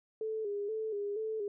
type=tone with vibrato; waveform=sine; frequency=422.5 Hz; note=G#4; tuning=30 cents sharp; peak=-33 dBFS; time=0.21-1.48 s; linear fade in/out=2 ms; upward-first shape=square; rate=2.1 Hz; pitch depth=64 cents each way; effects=none